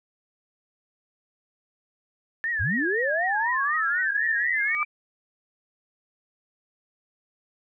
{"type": "tone with vibrato", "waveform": "sine", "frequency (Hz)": 1760, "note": "A6", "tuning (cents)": 0, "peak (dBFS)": -24, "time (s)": [2.44, 4.75], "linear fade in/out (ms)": 0, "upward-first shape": "triangle", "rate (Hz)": 4, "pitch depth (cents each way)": 160}
{"type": "linear sweep", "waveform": "sine", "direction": "up", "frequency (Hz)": [65.2, 2349], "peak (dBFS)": -25, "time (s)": [2.59, 4.85], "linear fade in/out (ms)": 20}
{"type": "tone with exponential growth", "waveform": "sine", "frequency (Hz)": 1212, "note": "D#6", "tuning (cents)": -46, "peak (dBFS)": -21, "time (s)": [4.6, 4.83], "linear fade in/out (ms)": 1, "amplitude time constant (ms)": 49}
{"effects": []}